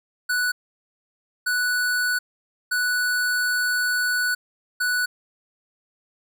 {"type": "tone bursts at uneven times", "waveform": "square", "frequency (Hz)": 1480, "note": "F#6", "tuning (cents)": 0, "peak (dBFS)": -21, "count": 4, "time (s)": [[0.29, 0.52], [1.46, 2.19], [2.71, 4.35], [4.8, 5.06]], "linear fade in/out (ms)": 10, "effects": []}